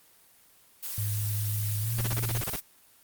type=noise; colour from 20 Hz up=blue; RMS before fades=-35 dBFS; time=0.82-2.61 s; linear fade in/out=20 ms
type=tone with pitch glide; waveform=sine; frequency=104.4 to 115.84 Hz; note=G#2 to A#2; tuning=+10 to -10 cents; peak=-28 dBFS; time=0.98-2.42 s; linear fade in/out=0 ms; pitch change=+180 cents; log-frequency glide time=1.8-1.94 s
type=noise bursts; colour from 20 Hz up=pink; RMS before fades=-32 dBFS; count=10; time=1.98-2.563 s; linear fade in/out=5 ms; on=34 ms; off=27 ms
effects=white hiss -59 dBFS RMS until 3.03 s + Opus 24 kbps